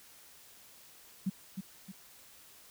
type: tone with echo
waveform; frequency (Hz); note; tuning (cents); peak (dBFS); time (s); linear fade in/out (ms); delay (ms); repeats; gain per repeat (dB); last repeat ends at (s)
sine; 191.1; G3; -44; -28; 1.26-1.3; 10; 310; 2; -7; 1.92
effects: white hiss -57 dBFS RMS until 2.7 s